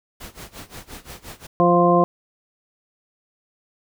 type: noise with tremolo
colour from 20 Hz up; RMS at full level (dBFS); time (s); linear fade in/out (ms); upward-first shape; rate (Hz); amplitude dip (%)
pink; -36; 0.2-1.47; 10; sine; 5.7; 90
type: harmonic tone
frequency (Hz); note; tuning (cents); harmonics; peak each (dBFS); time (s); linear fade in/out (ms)
174.61; F3; 0; 1 / 2 / 3 / 4 / 6; -19 / -19 / -19 / -19 / -19; 1.6-2.04; 0
effects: none